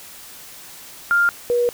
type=tone pair in turn; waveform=sine; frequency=1400 / 482.3 Hz; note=F6 / B4; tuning=+4 / -41 cents; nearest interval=octave + tritone; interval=1845 cents; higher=first; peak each=-13 / -15 dBFS; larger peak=first; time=1.11-1.29 / 1.5-1.69 s; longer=second; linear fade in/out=0 ms; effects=white hiss -40 dBFS RMS until 1.73 s